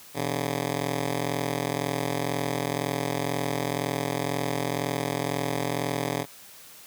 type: ring-modulated tone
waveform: 10% pulse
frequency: 141.1 Hz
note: C#3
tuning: 31 cents sharp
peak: -15 dBFS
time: 0.14-6.26 s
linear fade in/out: 50 ms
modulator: 21 Hz
effects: white hiss -48 dBFS RMS until 6.86 s + high-pass 80 Hz 12 dB/octave